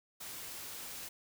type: noise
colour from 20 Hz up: white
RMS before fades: -45 dBFS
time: 0.2-1.09 s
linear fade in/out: 10 ms
effects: none